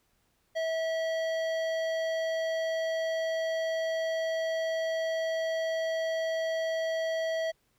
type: tone with hard clipping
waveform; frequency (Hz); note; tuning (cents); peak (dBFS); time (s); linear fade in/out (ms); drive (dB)
sine; 649; E5; -27; -30; 0.55-7.52; 20; 13
effects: pink hiss -72 dBFS RMS until 7.78 s